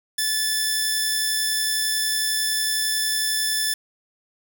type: tone pair together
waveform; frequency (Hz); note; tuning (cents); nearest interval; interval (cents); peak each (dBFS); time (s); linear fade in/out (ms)
15% pulse; 1740 / 5291; A6 / E8; -20 / +6; octave + perfect fifth; 1926; -18; 0.18-3.74; 5
effects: 7-bit